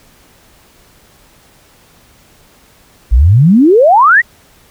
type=exponential sweep; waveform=sine; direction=up; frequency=51.4 to 2003 Hz; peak=-3 dBFS; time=3.11-4.22 s; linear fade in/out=20 ms; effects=pink hiss -46 dBFS RMS until 4.7 s